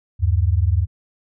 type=tone pair together; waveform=sine; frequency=76.9 / 97.02 Hz; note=D#2 / G2; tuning=-20 / -17 cents; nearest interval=major third; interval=403 cents; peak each=-17 dBFS; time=0.19-0.87 s; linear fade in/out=50 ms; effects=none